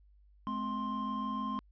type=tone cluster; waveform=triangle; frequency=212.8 / 259.3 / 1053 Hz; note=G#3 / C4 / C6; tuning=+42 / -15 / +11 cents; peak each=-36 / -38 / -34 dBFS; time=0.47-1.59 s; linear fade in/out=0 ms; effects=added 50 Hz sine -59 dBFS peak until 1.71 s + resampled to 11025 Hz